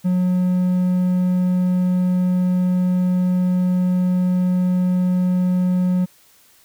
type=tone; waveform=triangle; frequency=181.5 Hz; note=F#3; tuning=33 cents flat; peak=-13 dBFS; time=0.04-6.06 s; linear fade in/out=20 ms; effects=white hiss -53 dBFS RMS until 6.64 s